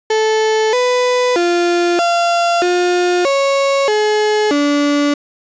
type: tone with pitch steps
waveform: 35% pulse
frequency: 436.8 / 497.3 / 347.9 / 688 / 355.8 / 552 / 424.6 / 289.3 Hz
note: A4 / B4 / F4 / F5 / F4 / C#5 / G#4 / D4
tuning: -13 / +12 / -7 / -26 / +32 / -7 / +38 / -26 cents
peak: -10 dBFS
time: 0.1-5.14 s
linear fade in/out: 5 ms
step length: 630 ms
effects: resampled to 16000 Hz + 8-bit